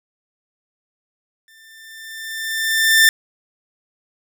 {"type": "tone with exponential growth", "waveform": "sawtooth", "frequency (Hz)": 1785, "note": "A6", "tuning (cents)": 24, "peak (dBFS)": -4, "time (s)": [1.48, 3.09], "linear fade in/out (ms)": 1, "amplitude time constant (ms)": 350, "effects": []}